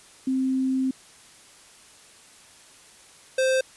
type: tone pair in turn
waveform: sine / square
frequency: 262.2 / 522.7 Hz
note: C4 / C5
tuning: +4 / -2 cents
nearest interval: octave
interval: 1194 cents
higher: second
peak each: -21 / -20 dBFS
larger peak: second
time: 0.27-0.91 / 3.38-3.61 s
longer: first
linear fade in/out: 5 ms
effects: white hiss -51 dBFS RMS until 3.76 s + resampled to 24000 Hz